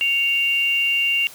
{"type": "tone pair together", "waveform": "sine", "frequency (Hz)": [2222, 2780], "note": ["C#7", "F7"], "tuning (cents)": [4, -9], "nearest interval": "major third", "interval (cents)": 387, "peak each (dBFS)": [-27, -17], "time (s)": [0.01, 1.27], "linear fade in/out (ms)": 0, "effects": ["white hiss -42 dBFS RMS until 1.34 s"]}